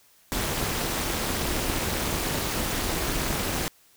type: noise with amplitude modulation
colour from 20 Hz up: pink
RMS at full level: -24 dBFS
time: 0.32-3.68 s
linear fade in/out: 0 ms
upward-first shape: sine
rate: 296 Hz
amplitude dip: 85%
effects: white hiss -59 dBFS RMS until 3.96 s